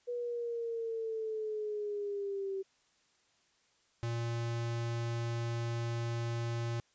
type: linear sweep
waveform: sine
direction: down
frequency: 487.1 to 384.4 Hz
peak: -34 dBFS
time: 0.07-2.63 s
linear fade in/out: 20 ms
type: tone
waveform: square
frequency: 117.1 Hz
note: A#2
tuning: 8 cents sharp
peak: -34 dBFS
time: 4.03-6.8 s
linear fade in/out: 0 ms
effects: white hiss -71 dBFS RMS until 6.94 s + resampled to 16000 Hz